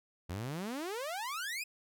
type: exponential sweep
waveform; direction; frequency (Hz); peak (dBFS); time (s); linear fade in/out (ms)
sawtooth; up; 82.41 to 2590; -33; 0.29-1.64; 10
effects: none